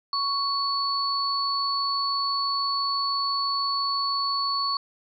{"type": "tone pair together", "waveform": "sine", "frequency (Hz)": [1112, 4437], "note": ["C#6", "C#8"], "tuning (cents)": [5, 1], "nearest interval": "2 octaves", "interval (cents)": 2396, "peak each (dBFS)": -26, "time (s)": [0.13, 4.77], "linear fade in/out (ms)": 2, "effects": []}